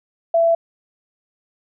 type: tone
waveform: sine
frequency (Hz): 668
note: E5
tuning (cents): +23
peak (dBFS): -12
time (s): 0.34-0.55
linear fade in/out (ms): 5
effects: none